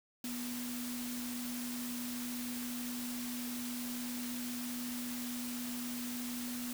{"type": "tone in noise", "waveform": "sine", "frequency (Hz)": 244.3, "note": "B3", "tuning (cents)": -19, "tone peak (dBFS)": -39, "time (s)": [0.24, 6.73], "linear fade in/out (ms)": 2, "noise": "white", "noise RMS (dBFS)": -44, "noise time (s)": [0.24, 6.73], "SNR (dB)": 2, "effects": []}